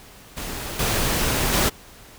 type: noise with level steps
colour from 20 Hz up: pink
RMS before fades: -31 / -22 / -19 dBFS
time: 0.36-1.7 s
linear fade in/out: 20 ms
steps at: 0.79 / 1.53 s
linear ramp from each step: 5 ms
effects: pink hiss -46 dBFS RMS until 2.18 s